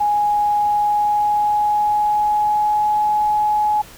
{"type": "tone with pitch glide", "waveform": "sine", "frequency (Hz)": [830.6, 843.2], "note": ["G#5", "G#5"], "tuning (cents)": [0, 26], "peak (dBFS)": -14, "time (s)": [0, 3.82], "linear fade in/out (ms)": 10, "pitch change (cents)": 26, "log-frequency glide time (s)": [0.54, 2.99], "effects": ["pink hiss -41 dBFS RMS until 3.97 s"]}